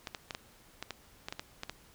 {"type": "clicks", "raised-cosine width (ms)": 0.2, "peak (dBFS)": -20, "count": 11, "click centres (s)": [0.072, 0.148, 0.308, 0.349, 0.826, 0.907, 1.285, 1.325, 1.395, 1.634, 1.696], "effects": ["pink hiss -60 dBFS RMS until 1.94 s"]}